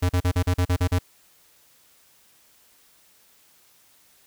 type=tone bursts; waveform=square; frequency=89.6 Hz; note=F2; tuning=45 cents sharp; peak=-19 dBFS; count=9; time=0.02-0.989 s; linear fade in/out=10 ms; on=73 ms; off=39 ms; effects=white hiss -58 dBFS RMS until 4.26 s